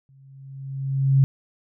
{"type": "tone with exponential growth", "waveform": "sine", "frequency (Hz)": 135.7, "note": "C#3", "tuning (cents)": -36, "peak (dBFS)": -11, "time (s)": [0.09, 1.24], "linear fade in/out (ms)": 0, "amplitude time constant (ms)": 250, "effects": []}